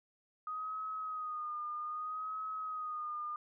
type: tone with vibrato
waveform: sine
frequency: 1244.5 Hz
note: D#6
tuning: in tune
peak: -37 dBFS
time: 0.47-3.36 s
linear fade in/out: 2 ms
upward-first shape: sine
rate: 0.63 Hz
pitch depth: 48 cents each way
effects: none